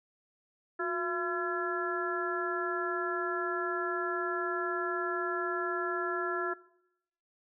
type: harmonic tone with a mistuned harmonic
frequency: 339.5 Hz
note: F4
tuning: 49 cents flat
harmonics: 1 / 2 / 3 / 4 / 5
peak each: -34 / -40 / -42 / -35 / -37 dBFS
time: 0.79-6.54 s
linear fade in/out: 10 ms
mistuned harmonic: 1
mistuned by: +100 cents
effects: noise-tail reverb RT60 0.8 s tail -20 dB re dry